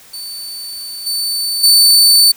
sawtooth tone with level steps, 4524 Hz, C#8, 34 cents sharp, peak -22 / -13 / -3 dBFS, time 0.13-2.32 s, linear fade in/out 10 ms, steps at 1.06 / 1.63 s, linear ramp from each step 10 ms, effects white hiss -42 dBFS RMS until 2.36 s

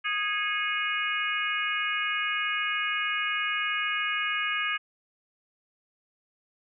harmonic tone with a mistuned harmonic, 413.6 Hz, G#4, 7 cents flat, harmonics 3 / 4 / 5 / 6 / 7, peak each -33 / -31 / -32 / -33 / -34 dBFS, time 0.04-4.78 s, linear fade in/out 20 ms, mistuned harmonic 5, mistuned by +83 cents, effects none

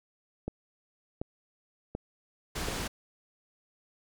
click train, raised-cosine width 2 ms, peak -20 dBFS, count 4, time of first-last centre 0.48-2.686 s, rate 1.36 Hz
pink low-pass noise, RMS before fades -35 dBFS, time 2.55-2.88 s, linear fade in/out 10 ms, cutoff 9700 Hz, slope 12 dB/octave
effects none

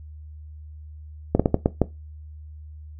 slowing click train, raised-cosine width 2 ms, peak -3 dBFS, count 6, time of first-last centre 1.35-1.817 s, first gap 46 ms, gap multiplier 1.36, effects noise-tail reverb RT60 0.2 s tail -17 dB re dry + added 76 Hz sine -38 dBFS peak until 2.99 s

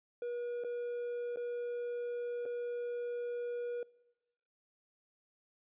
triangle tone with dropouts, 481.3 Hz, B4, 45 cents flat, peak -34 dBFS, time 0.22-3.83 s, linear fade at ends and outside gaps 2 ms, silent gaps 0.638-0.646 / 1.36-1.371 / 2.455-2.46 s, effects noise-tail reverb RT60 1.0 s tail -23 dB re dry + resampled to 8000 Hz

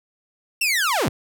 sawtooth linear sweep, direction down, 2775 to 55.4 Hz, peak -15 dBFS, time 0.61-1.09 s, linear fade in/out 5 ms, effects none

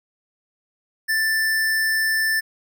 square tone, 1768 Hz, A6, 8 cents sharp, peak -19 dBFS, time 1.08-2.41 s, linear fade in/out 20 ms, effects none

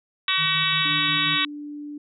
harmonic tone, 378.6 Hz, F#4, 40 cents sharp, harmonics 3 / 4 / 5 / 6 / 7 / 8 / 9 / 10, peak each -28 / -31 / -29 / -29 / -28 / -30 / -27 / -25 dBFS, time 0.28-1.45 s, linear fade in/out 2 ms
sine tone with tremolo, 155.2 Hz, D#3, 4 cents flat, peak -31 dBFS, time 0.37-1.39 s, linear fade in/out 50 ms, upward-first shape square, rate 5.6 Hz, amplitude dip 40%
sine tone, 293.7 Hz, D4, in tune, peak -32 dBFS, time 0.85-1.98 s, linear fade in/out 5 ms
effects none

